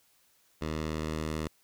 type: tone with low-pass filter sweep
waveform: 10% pulse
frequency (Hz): 78.1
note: D#2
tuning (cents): +7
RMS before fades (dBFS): -34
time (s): 0.61-1.48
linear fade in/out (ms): 10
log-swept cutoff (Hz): 5800 to 11000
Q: 0.74
effects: white hiss -67 dBFS RMS until 1.63 s